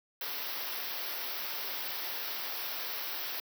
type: band-stop noise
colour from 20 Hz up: white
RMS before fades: -37 dBFS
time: 0.21-3.4 s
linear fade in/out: 2 ms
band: 5700 to 12000 Hz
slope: 96 dB/octave
effects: high-pass 400 Hz 12 dB/octave